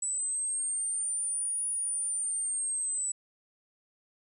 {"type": "linear two-way sweep", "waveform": "sine", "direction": "up then down", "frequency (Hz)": [7900, 9720, 7900], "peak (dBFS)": -29, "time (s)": [0.02, 3.12], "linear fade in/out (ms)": 5, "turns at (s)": 1.67, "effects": []}